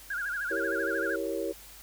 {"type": "tone with vibrato", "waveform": "sine", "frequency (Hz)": 1524, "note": "G6", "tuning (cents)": -49, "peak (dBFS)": -30, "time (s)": [0.1, 1.16], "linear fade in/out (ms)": 5, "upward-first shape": "sine", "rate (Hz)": 13, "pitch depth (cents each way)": 150}
{"type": "chord", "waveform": "sine", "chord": "E diminished seventh", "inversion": "none", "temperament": "equal", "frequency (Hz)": [329.6, 392, 466.2, 554.4], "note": ["E4", "G4", "Bb4", "Db5"], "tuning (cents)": [0, 0, 0, 0], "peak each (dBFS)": -35, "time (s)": [0.5, 1.53], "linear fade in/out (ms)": 20}
{"effects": ["added 50 Hz sine -55 dBFS peak until 1.82 s", "white hiss -50 dBFS RMS until 1.82 s"]}